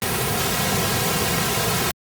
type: noise with comb filter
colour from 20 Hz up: pink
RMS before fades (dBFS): -21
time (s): 0.02-1.91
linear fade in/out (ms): 0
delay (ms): 3.4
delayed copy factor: -0.7
effects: high-pass 100 Hz 12 dB/octave + Opus 32 kbps